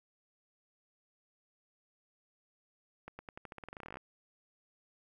accelerating click train, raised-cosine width 0.5 ms, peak -30 dBFS, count 20, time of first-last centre 3.08-3.971 s, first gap 110 ms, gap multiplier 0.89, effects 11-bit

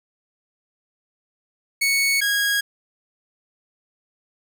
sawtooth tone pair in turn, 2217 / 1643.6 Hz, C#7 / G#6, 0 / -18 cents, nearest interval perfect fourth, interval 518 cents, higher first, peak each -14 / -15 dBFS, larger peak first, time 1.81-2.21 / 2.21-2.61 s, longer neither, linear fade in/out 10 ms, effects none

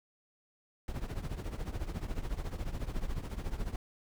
brown noise with tremolo, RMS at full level -33 dBFS, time 0.88-3.76 s, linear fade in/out 2 ms, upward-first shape triangle, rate 14 Hz, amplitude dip 85%, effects none

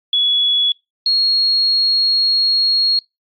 sine tone pair in turn, 3386 / 4295 Hz, G#7 / C8, +33 / +44 cents, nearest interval major third, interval 411 cents, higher second, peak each -12 dBFS, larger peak neither, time 0.13-0.72 / 1.06-2.99 s, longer second, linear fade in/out 2 ms, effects noise-tail reverb RT60 0.2 s tail -23 dB re dry + AAC 64 kbps

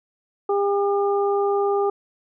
harmonic tone, 402 Hz, G4, 44 cents sharp, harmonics 1 / 2 / 3, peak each -19 / -25 / -29 dBFS, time 0.49-1.9 s, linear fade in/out 5 ms, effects none

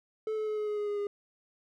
triangle tone with pitch steps, 435.4 / 431.4 / 427.4 / 423.5 / 419.6 / 415.7 / 411.9 / 408.1 Hz, A4 / A4 / G#4 / G#4 / G#4 / G#4 / G#4 / G#4, -18 / -34 / +50 / +34 / +18 / +2 / -14 / -30 cents, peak -28 dBFS, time 0.27-1.07 s, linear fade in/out 2 ms, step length 100 ms, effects none

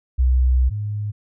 sine tone pair in turn, 63.5 / 104.43 Hz, B1 / G#2, +49 / +10 cents, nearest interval major sixth, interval 861 cents, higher second, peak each -12 / -22 dBFS, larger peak first, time 0.18-0.7 / 0.7-1.12 s, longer first, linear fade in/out 20 ms, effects tanh soft clip ceiling -8 dBFS

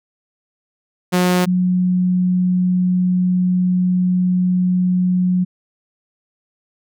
sawtooth / sine tone pair in turn, 180.3 / 181.66 Hz, F#3 / F#3, -45 / -32 cents, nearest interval unison, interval 13 cents, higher second, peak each -9 / -13 dBFS, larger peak first, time 1.12-1.46 / 1.46-5.45 s, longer second, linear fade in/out 20 ms, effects none

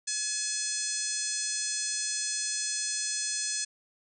harmonic tone with a mistuned harmonic, 851 Hz, G#5, 42 cents sharp, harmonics 2 / 3 / 4 / 5 / 6 / 7 / 8 / 9 / 10, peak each -42 / -44 / -44 / -38 / -38 / -35 / -37 / -41 / -36 dBFS, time 0.07-3.65 s, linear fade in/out 10 ms, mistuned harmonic 7, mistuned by +33 cents, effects none

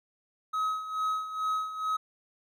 triangle tone with tremolo, 1274 Hz, D#6, 41 cents sharp, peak -24 dBFS, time 0.53-1.97 s, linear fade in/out 10 ms, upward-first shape sine, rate 2.3 Hz, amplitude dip 70%, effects none

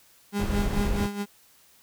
35% pulse tone with tremolo, 203.1 Hz, G#3, 38 cents flat, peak -23 dBFS, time 0.32-1.26 s, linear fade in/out 50 ms, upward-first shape sine, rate 4.6 Hz, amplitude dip 70%
brown noise, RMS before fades -27 dBFS, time 0.39-1.07 s, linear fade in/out 10 ms
effects white hiss -58 dBFS RMS until 1.82 s

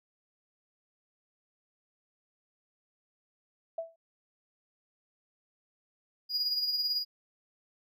sine tone with exponential decay, 659.3 Hz, E5, in tune, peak -29 dBFS, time 3.78-3.96 s, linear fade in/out 5 ms, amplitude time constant 39 ms
triangle tone with tremolo, 4883 Hz, D#8, 33 cents flat, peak -25 dBFS, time 6.29-7.05 s, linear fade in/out 50 ms, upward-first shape sine, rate 18 Hz, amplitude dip 50%
effects none

